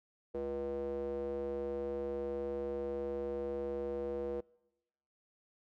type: tone with band-pass filter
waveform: square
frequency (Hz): 69.3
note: C#2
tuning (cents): 0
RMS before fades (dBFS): -38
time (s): 0.34-4.41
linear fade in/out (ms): 10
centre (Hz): 450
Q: 6.3
effects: noise-tail reverb RT60 1.0 s tail -25 dB re dry